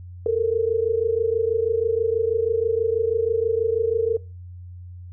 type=tone pair together; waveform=sine; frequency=440 / 466.2 Hz; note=A4 / A#4; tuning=0 / 0 cents; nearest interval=minor second; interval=100 cents; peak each=-21 dBFS; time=0.26-4.17 s; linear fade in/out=2 ms; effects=noise-tail reverb RT60 0.3 s tail -21 dB re dry + added 89 Hz sine -36 dBFS peak until 5.12 s